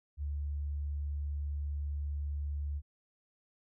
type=tone; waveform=sine; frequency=72.5 Hz; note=D2; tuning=22 cents flat; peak=-33 dBFS; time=0.17-2.82 s; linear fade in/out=50 ms; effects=none